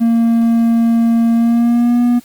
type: tone with pitch glide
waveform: triangle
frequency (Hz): 230.7 to 241.8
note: A#3 to B3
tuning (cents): -18 to -36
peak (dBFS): -7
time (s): 0-2.2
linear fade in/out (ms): 20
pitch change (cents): +82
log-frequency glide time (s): 1.34-2.02
effects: white hiss -45 dBFS RMS until 2.24 s + Opus 24 kbps